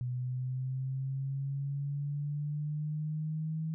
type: linear sweep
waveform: sine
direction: up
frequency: 123.8 to 160 Hz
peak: -32 dBFS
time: 0.01-3.74 s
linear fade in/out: 0 ms
effects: none